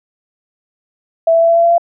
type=tone with pitch steps; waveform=sine; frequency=659.3 / 663.5 / 667.7 / 672 / 676.3 / 680.6 / 684.9 Hz; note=E5 / E5 / E5 / E5 / E5 / F5 / F5; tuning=0 / +11 / +22 / +33 / +44 / -45 / -34 cents; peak=-7 dBFS; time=1.27-1.781 s; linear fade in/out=5 ms; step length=73 ms; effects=none